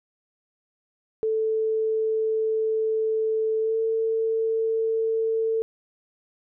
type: tone with pitch glide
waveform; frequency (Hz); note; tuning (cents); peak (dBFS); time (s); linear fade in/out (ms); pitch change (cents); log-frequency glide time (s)
sine; 440 to 447.4; A4 to A4; 0 to +29; -21; 1.23-5.62; 0; +29; 3.6-3.77
effects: none